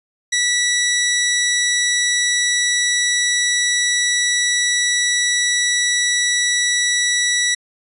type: tone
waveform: 15% pulse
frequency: 1950 Hz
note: B6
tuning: 23 cents flat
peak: -9 dBFS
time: 0.32-7.55 s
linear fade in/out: 10 ms
effects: resampled to 24000 Hz